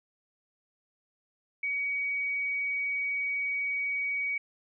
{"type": "tone", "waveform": "sine", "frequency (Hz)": 2258, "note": "C#7", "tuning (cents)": 31, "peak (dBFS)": -28, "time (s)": [1.63, 4.38], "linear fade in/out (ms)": 5, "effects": []}